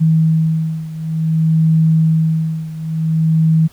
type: beating tone pair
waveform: sine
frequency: 160 / 160.55 Hz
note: D#3 / E3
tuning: +49 / -45 cents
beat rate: 0.55 Hz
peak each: -13 / -16 dBFS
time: 0-3.68 s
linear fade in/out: 20 ms
effects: pink hiss -48 dBFS RMS until 3.72 s